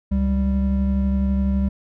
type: tone pair together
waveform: triangle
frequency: 69.34 / 196 Hz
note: C#2 / G3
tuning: +1 / 0 cents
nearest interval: octave + tritone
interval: 1799 cents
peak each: -18 dBFS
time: 0.11-1.69 s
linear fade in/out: 10 ms
effects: none